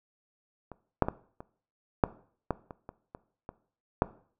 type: clicks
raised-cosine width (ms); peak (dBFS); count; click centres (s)
1; -28 / -6 / -14 / -28 / -6 / -13 / -27 / -27 / -27 / -25 / -7; 11; 0.717 / 1.023 / 1.085 / 1.405 / 2.038 / 2.507 / 2.708 / 2.891 / 3.149 / 3.491 / 4.021
effects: noise-tail reverb RT60 0.5 s tail -18 dB re dry